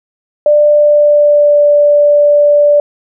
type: tone with pitch glide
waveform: sine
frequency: 593 to 585.2 Hz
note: D5 to D5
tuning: +17 to -6 cents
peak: -4 dBFS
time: 0.46-2.8 s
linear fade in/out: 2 ms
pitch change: -23 cents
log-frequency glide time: 0.67-1.6 s
effects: none